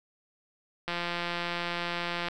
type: click train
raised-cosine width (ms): 0.3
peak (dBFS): -16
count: 244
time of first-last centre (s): 0.88-2.285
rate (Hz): 173
effects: none